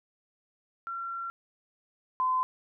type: tone pair in turn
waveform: sine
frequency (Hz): 1365 / 1024.6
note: F6 / C6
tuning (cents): -40 / -37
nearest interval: perfect fourth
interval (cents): 497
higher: first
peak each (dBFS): -33 / -24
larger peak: second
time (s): 0.87-1.3 / 2.2-2.43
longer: first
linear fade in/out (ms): 0
effects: none